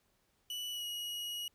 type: tone with pitch glide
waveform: 40% pulse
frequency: 2960 to 2901 Hz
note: F#7 to F#7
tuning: 0 to -35 cents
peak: -37 dBFS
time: 0.5-1.48 s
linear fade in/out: 2 ms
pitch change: -35 cents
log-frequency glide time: 0.71-0.84 s
effects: pink hiss -75 dBFS RMS until 1.54 s